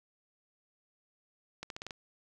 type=accelerating click train; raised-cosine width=0.2 ms; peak=-23 dBFS; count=6; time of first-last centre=1.63-1.908 s; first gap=72 ms; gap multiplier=0.87; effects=none